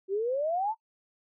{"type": "exponential sweep", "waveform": "sine", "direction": "up", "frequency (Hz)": [372.7, 918], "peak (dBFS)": -26, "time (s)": [0.08, 0.75], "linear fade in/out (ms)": 50, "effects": ["noise-tail reverb RT60 0.1 s tail -22 dB re dry"]}